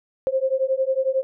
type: beating tone pair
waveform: sine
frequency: 523.3 / 534.3 Hz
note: C5 / C5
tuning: 0 / +36 cents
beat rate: 11 Hz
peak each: -22 dBFS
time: 0.27-1.23 s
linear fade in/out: 0 ms
effects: none